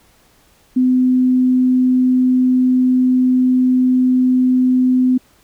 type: tone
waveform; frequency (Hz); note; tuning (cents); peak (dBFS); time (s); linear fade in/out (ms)
sine; 254.3; C4; -49; -10; 0.76-5.18; 10
effects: pink hiss -53 dBFS RMS until 5.43 s